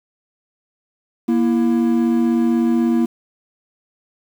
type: tone pair together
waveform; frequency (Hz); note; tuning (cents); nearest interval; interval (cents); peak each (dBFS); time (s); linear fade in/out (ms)
triangle; 236.8 / 333; A#3 / E4; +27 / +18; tritone; 591; -13 / -17; 1.28-3.06; 10
effects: 7-bit